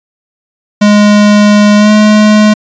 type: tone with pitch glide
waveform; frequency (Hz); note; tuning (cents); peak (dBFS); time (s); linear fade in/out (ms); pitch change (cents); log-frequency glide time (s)
square; 207.7 to 212.2; G#3 to G#3; 0 to +38; -3; 0.81-2.54; 10; +38; 1.77-1.91
effects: resampled to 16000 Hz